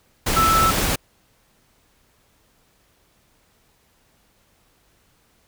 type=tone in noise; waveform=sine; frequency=1318.5 Hz; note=E6; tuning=in tune; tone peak=-15 dBFS; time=0.36-0.71 s; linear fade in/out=10 ms; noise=pink; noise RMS=-21 dBFS; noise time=0.26-0.96 s; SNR=+3 dB; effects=pink hiss -61 dBFS RMS until 5.47 s